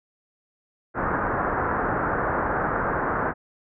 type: low-pass noise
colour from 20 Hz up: white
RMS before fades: -25 dBFS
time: 0.94-3.34 s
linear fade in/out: 50 ms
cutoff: 1600 Hz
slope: 48 dB/octave
effects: none